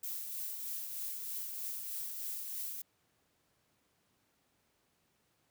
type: noise with tremolo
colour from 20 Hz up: violet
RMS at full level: -39 dBFS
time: 0.03-2.82 s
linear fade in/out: 5 ms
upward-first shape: triangle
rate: 3.2 Hz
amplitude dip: 40%
effects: pink hiss -75 dBFS RMS until 5.5 s + high-pass 80 Hz 12 dB/octave